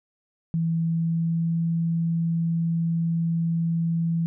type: tone with pitch glide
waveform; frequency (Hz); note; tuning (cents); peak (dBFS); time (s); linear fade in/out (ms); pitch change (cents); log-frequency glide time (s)
sine; 164.81 to 166.34; E3 to E3; 0 to +16; -21; 0.54-4.26; 0; +16; 0.79-1.61
effects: none